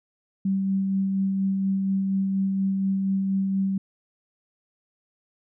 sine tone with tremolo, 193.5 Hz, G3, 22 cents flat, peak -20 dBFS, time 0.45-3.78 s, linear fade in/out 5 ms, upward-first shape sine, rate 4.2 Hz, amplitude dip 25%, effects none

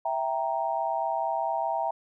sine chord, E diminished, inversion none, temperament equal, 659.3 / 784 / 932.3 Hz, E5 / G5 / Bb5, 0 / 0 / 0 cents, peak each -30 dBFS, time 0.05-1.91 s, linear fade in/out 5 ms, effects none

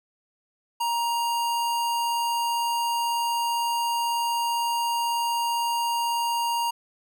square tone, 939 Hz, A#5, 12 cents sharp, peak -24 dBFS, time 0.8-6.71 s, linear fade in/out 10 ms, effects none

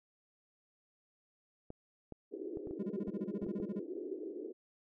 clicks, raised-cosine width 2 ms, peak -32 dBFS, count 9, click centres 1.704 / 2.123 / 2.572 / 2.672 / 2.71 / 3.08 / 3.425 / 3.466 / 3.601 s
white band-pass noise, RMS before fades -43 dBFS, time 2.31-4.53 s, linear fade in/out 20 ms, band 310 to 410 Hz, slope 48 dB/octave
triangle tone bursts, 202.9 Hz, G#3, 40 cents flat, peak -33 dBFS, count 15, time 2.79-3.797 s, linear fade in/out 10 ms, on 41 ms, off 28 ms
effects none

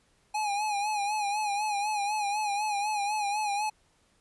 square tone with vibrato, 830.6 Hz, G#5, in tune, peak -28 dBFS, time 0.34-3.7 s, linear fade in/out 10 ms, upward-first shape sine, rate 4 Hz, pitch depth 64 cents each way, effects pink hiss -67 dBFS RMS until 4.2 s + resampled to 24000 Hz

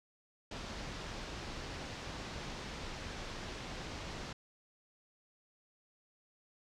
pink low-pass noise, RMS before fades -44 dBFS, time 0.51-4.33 s, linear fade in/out 5 ms, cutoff 6000 Hz, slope 24 dB/octave, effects none

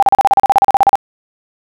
sine tone bursts, 792 Hz, G5, 18 cents sharp, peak -4 dBFS, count 16, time 0-0.955 s, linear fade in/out 0 ms, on 25 ms, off 37 ms, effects none

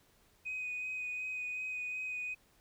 sine tone with vibrato, 2500 Hz, D#7, 8 cents sharp, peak -35 dBFS, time 0.45-2.35 s, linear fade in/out 20 ms, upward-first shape sine, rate 2.7 Hz, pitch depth 15 cents each way, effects tanh soft clip ceiling -33 dBFS + pink hiss -68 dBFS RMS until 2.6 s

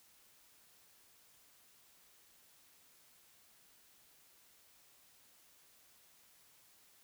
silence, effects white hiss -66 dBFS RMS until 7.03 s

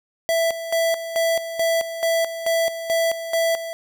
square tone with tremolo, 662 Hz, E5, 7 cents sharp, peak -18 dBFS, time 0.29-3.73 s, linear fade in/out 0 ms, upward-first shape square, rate 2.3 Hz, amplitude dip 70%, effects none

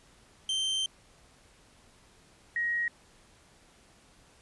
40% pulse / sine tone pair in turn, 3126 / 1889.6 Hz, G7 / A#6, -6 / +23 cents, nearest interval major sixth, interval 871 cents, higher first, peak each -27 dBFS, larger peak neither, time 0.49-0.86 / 2.56-2.88 s, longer first, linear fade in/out 2 ms, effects pink hiss -60 dBFS RMS until 4.41 s + resampled to 24000 Hz

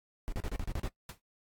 brown noise bursts, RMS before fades -34 dBFS, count 8, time 0.28-0.876 s, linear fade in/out 0 ms, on 43 ms, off 36 ms
pink noise with exponential decay, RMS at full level -40 dBFS, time 1.09-1.2 s, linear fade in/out 2 ms, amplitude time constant 23 ms
effects noise-tail reverb RT60 0.1 s tail -17 dB re dry + AAC 64 kbps

